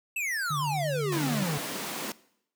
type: exponential sweep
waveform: square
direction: down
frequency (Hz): 2700 to 137.9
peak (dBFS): -29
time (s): 0.16-1.58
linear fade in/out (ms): 5
type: tone with vibrato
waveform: sine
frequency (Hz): 146.83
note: D3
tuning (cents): 0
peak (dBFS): -30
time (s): 0.5-1.44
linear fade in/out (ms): 10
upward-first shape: square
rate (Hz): 8.8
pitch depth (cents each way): 40
type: high-pass noise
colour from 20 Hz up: pink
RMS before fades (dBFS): -35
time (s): 1.12-2.12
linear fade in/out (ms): 2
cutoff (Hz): 190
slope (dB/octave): 24
effects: noise-tail reverb RT60 0.7 s tail -20 dB re dry